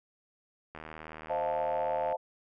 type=click train; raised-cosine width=0.5 ms; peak=-28 dBFS; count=109; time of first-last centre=0.75-2.124 s; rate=78.6 Hz
type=chord; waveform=sine; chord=F dominant seventh; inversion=second; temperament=equal; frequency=523.3 / 622.3 / 698.5 / 880 Hz; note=C5 / Eb5 / F5 / A5; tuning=0 / 0 / 0 / 0 cents; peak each=-34 dBFS; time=1.29-2.17 s; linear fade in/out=20 ms
effects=none